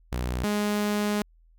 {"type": "tone pair in turn", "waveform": "sawtooth", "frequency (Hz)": [61.74, 207.8], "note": ["B1", "G#3"], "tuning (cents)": [0, 1], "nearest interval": "octave + major sixth", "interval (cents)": 2101, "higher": "second", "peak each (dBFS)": [-23, -20], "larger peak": "second", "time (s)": [[0.12, 0.44], [0.44, 1.22]], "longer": "second", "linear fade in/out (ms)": 0, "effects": ["added 41 Hz sine -55 dBFS peak until 1.58 s"]}